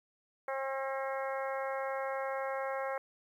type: harmonic tone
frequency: 268.8 Hz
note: C4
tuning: 47 cents sharp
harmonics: 2 / 3 / 4 / 5 / 6 / 7 / 8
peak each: -36 / -40 / -42 / -44 / -46 / -47 / -48 dBFS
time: 0.48-2.98 s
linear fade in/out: 2 ms
effects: 11-bit